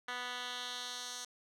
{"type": "tone with band-pass filter sweep", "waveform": "10% pulse", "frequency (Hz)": 246.9, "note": "B3", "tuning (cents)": 0, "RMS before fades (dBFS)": -42, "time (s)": [0.08, 1.25], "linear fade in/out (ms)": 5, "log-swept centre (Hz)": [2200, 5800], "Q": 1.6, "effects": []}